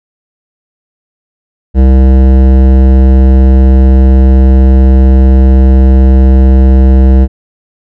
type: tone with hard clipping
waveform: sine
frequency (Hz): 65.41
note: C2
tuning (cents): 0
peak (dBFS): -3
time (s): 1.74-7.28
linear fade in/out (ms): 50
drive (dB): 15
effects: none